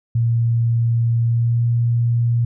sine tone with pitch glide, 116.54 to 118.17 Hz, A#2 to A#2, 0 to +24 cents, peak -14 dBFS, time 0.15-2.45 s, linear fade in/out 5 ms, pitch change +24 cents, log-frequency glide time 1.24-1.63 s, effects none

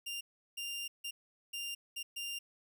sawtooth tone bursts at uneven times, 2794 Hz, F7, in tune, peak -35 dBFS, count 6, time 0.06-0.21 / 0.57-0.88 / 1.04-1.11 / 1.53-1.75 / 1.96-2.03 / 2.16-2.39 s, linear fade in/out 10 ms, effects none

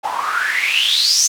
white noise with band-pass filter sweep, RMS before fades -17 dBFS, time 0.03-1.28 s, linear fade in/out 20 ms, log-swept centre 790 to 6500 Hz, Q 9.6, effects none

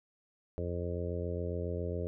harmonic tone, 87.31 Hz, F2, in tune, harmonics 1 / 2 / 3 / 4 / 5 / 6 / 7, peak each -36 / -42 / -46 / -43 / -40 / -42 / -45 dBFS, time 0.58-2.07 s, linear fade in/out 0 ms, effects none

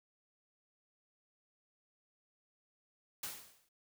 white noise with exponential decay, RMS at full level -39 dBFS, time 3.23-3.69 s, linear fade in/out 5 ms, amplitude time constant 100 ms, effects none

